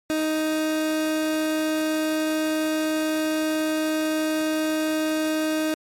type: tone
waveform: 30% pulse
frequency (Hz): 312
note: D#4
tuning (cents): +5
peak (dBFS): -19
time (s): 0.1-5.74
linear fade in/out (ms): 0
effects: MP3 64 kbps